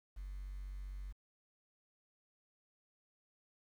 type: tone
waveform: triangle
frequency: 47.62 Hz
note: G1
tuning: 49 cents flat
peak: -39 dBFS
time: 0.16-1.13 s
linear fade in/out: 20 ms
effects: tanh soft clip ceiling -39 dBFS + 11-bit